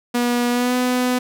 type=tone with pitch glide; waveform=sawtooth; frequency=241.9 to 250.1 Hz; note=B3 to B3; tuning=-36 to +22 cents; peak=-13 dBFS; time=0.14-1.19 s; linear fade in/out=10 ms; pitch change=+58 cents; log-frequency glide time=0.5-0.75 s; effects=none